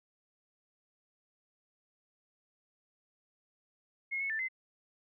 sine tone with pitch steps, 2160 / 2197 / 1772 / 2059 Hz, C#7 / C#7 / A6 / C7, -45 / -16 / +12 / -28 cents, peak -32 dBFS, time 4.11-4.486 s, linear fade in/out 20 ms, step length 94 ms, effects none

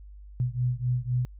sine beating tone pair, 122.6 / 126.5 Hz, B2 / B2, -12 / +42 cents, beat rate 3.9 Hz, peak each -27 / -28 dBFS, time 0.4-1.25 s, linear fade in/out 0 ms, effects added 50 Hz sine -43 dBFS peak until 1.39 s

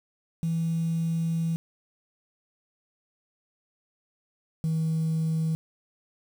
sine tone pair in turn, 164.81 / 160.3 Hz, E3 / E3, 0 / -48 cents, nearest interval unison, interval 48 cents, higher first, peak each -23 / -22 dBFS, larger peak second, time 0.43-1.56 / 4.64-5.55 s, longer first, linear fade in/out 0 ms, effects tanh soft clip ceiling -20 dBFS + 8-bit

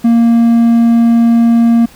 triangle tone, 232.5 Hz, A#3, 4 cents flat, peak -3 dBFS, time 0.04-1.86 s, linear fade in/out 10 ms, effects pink hiss -40 dBFS RMS until 1.95 s

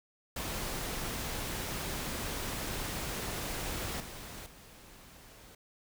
pink noise with level steps, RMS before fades -37 / -45 / -54 dBFS, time 0.36-5.55 s, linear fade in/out 5 ms, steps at 4 / 4.46 s, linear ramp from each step 2 ms, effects none

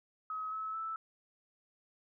sine tone with pitch steps, 1275 / 1295.8 / 1316.9 Hz, D#6 / E6 / E6, +42 / -30 / -2 cents, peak -36 dBFS, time 0.3-0.96 s, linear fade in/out 2 ms, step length 220 ms, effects none

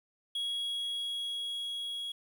triangle tone with level ramp, 3320 Hz, G#7, 1 cent flat, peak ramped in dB -30 to -34 dBFS, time 0.35-2.12 s, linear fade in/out 5 ms, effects 10-bit

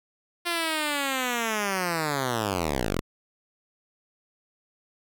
5% pulse linear sweep, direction down, 349.2 to 36.52 Hz, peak -14 dBFS, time 0.45-3.01 s, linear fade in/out 20 ms, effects none

